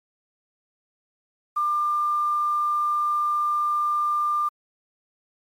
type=tone with quantisation; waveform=sine; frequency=1195 Hz; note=D6; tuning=30 cents sharp; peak=-20 dBFS; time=1.56-4.49 s; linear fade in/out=10 ms; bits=8; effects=MP3 64 kbps